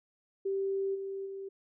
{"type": "tone with level steps", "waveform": "sine", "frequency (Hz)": 390, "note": "G4", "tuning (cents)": -9, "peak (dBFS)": [-29, -35, -38], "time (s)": [0.45, 1.49], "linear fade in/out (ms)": 10, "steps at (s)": [0.94, 1.25], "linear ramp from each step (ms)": 20, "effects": []}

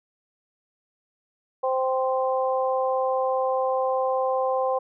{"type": "harmonic tone", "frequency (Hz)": 260.7, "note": "C4", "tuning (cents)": -6, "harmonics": [2, 3, 4], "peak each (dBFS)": [-23, -27, -29], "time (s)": [1.63, 4.79], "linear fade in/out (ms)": 10, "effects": []}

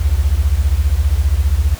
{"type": "beating tone pair", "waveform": "sine", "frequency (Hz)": [63, 78], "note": ["B1", "D#2"], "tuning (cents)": [35, 5], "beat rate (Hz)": 15, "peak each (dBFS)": -14, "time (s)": [0, 1.75], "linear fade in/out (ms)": 10, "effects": ["pink hiss -34 dBFS RMS until 1.79 s"]}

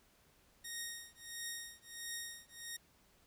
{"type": "tone with tremolo", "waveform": "10% pulse", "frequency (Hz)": 1864.7, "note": "A#6", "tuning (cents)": 0, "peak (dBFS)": -31, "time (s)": [0.64, 2.77], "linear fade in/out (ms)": 10, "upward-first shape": "triangle", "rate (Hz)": 1.5, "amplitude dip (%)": 100, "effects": ["pink hiss -69 dBFS RMS until 3.26 s"]}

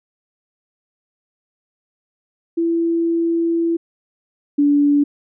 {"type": "tone pair in turn", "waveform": "sine", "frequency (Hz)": [334.4, 288.5], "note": ["E4", "D4"], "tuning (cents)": [25, -31], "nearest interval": "minor third", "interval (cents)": 256, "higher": "first", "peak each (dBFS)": [-15, -11], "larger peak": "second", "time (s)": [[2.57, 3.77], [4.58, 5.04]], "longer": "first", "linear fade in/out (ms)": 10, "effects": []}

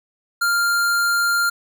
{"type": "tone", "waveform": "square", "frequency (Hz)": 1396.9, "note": "F6", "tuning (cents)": 0, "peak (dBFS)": -17, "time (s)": [0.41, 1.5], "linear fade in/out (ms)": 10, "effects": []}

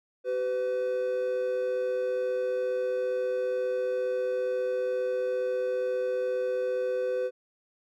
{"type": "tone pair together", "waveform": "triangle", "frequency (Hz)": [381.5, 503.7], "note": ["G4", "B4"], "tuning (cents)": [-47, 34], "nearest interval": "perfect fourth", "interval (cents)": 481, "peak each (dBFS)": [-32, -25], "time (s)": [0.24, 7.31], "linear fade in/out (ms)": 50, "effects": []}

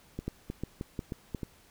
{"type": "two click trains", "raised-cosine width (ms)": 3, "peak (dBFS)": [-20, -22], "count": [4, 5], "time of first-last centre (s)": [[0.28, 1.348], [0.19, 1.432]], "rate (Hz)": [2.81, 3.22], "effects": ["pink hiss -60 dBFS RMS until 1.7 s"]}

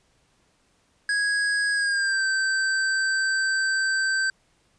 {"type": "tone with pitch glide", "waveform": "square", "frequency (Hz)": [1656, 1554.1], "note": ["G#6", "G6"], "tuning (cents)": [-5, -15], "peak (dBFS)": -22, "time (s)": [1.09, 4.3], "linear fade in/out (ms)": 2, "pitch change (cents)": -110, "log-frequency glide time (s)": [1.73, 2.26], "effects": ["pink hiss -65 dBFS RMS until 4.78 s", "resampled to 22050 Hz"]}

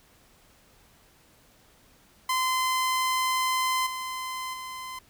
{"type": "tone with level steps", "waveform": "sawtooth", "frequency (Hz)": 1031, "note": "C6", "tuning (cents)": -26, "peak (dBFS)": [-20, -28, -32], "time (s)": [2.29, 4.99], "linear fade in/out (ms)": 5, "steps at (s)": [3.86, 4.53], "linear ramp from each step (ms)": 10, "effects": ["pink hiss -59 dBFS RMS until 5.09 s"]}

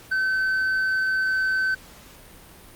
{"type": "tone with tanh clipping", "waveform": "sine", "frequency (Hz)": 1532, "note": "G6", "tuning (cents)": -40, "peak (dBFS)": -21, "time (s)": [0.11, 1.75], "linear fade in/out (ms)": 10, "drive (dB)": 3, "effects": ["pink hiss -47 dBFS RMS until 2.75 s", "Opus 48 kbps"]}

